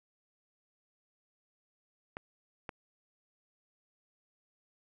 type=clicks; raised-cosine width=0.5 ms; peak=-24 dBFS; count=2; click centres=2.169 / 2.692 s; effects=none